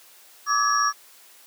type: tone cluster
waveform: sine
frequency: 1162 / 1276 / 1685 / 5610 Hz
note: D6 / D#6 / G#6 / F8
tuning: -19 / +43 / +25 / +7 cents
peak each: -21 / -26 / -26 / -26 dBFS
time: 0.46-0.93 s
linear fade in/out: 50 ms
effects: white hiss -51 dBFS RMS until 1.46 s + high-pass 400 Hz 12 dB/octave